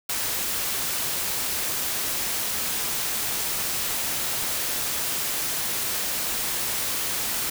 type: noise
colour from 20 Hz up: white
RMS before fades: -27 dBFS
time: 0.09-7.5 s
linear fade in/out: 5 ms
effects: none